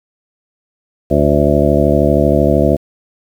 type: harmonic tone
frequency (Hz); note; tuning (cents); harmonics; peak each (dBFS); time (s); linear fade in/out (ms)
72.9; D2; -12; 1 / 2 / 3 / 4 / 5 / 7 / 8 / 9; -17 / -17 / -17 / -17 / -17 / -17 / -17 / -17; 1.1-2.77; 20
effects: 7-bit